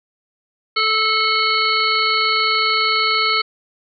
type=harmonic tone; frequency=436.6 Hz; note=A4; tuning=13 cents flat; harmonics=1 / 3 / 5 / 7 / 9 / 10; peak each=-28 / -19 / -20 / -25 / -27 / -20 dBFS; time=0.76-3.42 s; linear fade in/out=10 ms; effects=none